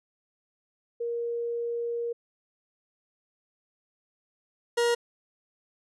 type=tone pair in turn; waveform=sine / 40% pulse; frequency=470.5 / 474 Hz; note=A#4 / A#4; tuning=+16 / +29 cents; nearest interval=unison; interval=13 cents; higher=second; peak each=-28 / -21 dBFS; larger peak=second; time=1-2.13 / 4.77-4.95 s; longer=first; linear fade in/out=10 ms; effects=resampled to 24000 Hz